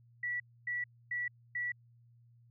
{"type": "tone bursts", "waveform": "sine", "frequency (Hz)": 1949, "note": "B6", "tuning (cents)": -23, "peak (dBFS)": -33, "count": 4, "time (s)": [0.23, 1.72], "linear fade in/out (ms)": 5, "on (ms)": 170, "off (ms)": 270, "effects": ["added 118 Hz sine -60 dBFS peak until 2.5 s"]}